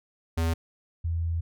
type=tone pair in turn; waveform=square / sine; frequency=82.41 / 83.42 Hz; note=E2 / E2; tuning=0 / +21 cents; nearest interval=unison; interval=21 cents; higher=second; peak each=-24 / -25 dBFS; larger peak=first; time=0.37-0.54 / 1.04-1.41 s; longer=second; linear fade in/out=10 ms; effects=none